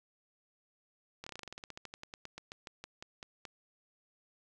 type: slowing click train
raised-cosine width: 0.2 ms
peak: -27 dBFS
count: 25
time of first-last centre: 1.24-3.452 s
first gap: 25 ms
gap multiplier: 1.1
effects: none